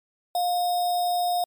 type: tone with sample-and-hold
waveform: sine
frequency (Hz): 708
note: F5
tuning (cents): +23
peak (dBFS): -21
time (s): 0.35-1.44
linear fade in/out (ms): 2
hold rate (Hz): 4410
effects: MP3 96 kbps